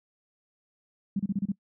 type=tone bursts; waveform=sine; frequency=197.6 Hz; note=G3; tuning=14 cents sharp; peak=-24 dBFS; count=6; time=1.16-1.52 s; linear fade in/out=5 ms; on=35 ms; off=30 ms; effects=noise-tail reverb RT60 0.1 s tail -23 dB re dry